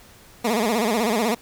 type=tone with vibrato; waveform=15% pulse; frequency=223.5 Hz; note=A3; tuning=27 cents sharp; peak=-13 dBFS; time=0.44-1.35 s; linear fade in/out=10 ms; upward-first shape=sine; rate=16 Hz; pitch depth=150 cents each way; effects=pink hiss -49 dBFS RMS until 1.41 s